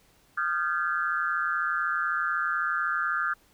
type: tone cluster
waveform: sine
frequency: 1221 / 1381 / 1553 / 1689 Hz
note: D#6 / F6 / G6 / G#6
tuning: -33 / -20 / -17 / +29 cents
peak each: -31 / -28 / -31 / -35 dBFS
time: 0.37-3.34 s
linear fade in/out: 10 ms
effects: pink hiss -62 dBFS RMS until 3.53 s